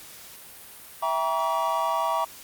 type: chord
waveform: triangle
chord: E diminished seventh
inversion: none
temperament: just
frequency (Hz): 659.3 / 791.1 / 949.3 / 1139.2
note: E5 / G5 / Bb5 / Db6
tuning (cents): 0 / +16 / +31 / +47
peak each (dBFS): -27 / -30 / -25 / -26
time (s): 1.02-2.25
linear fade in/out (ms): 10
effects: white hiss -45 dBFS RMS until 2.43 s + Opus 48 kbps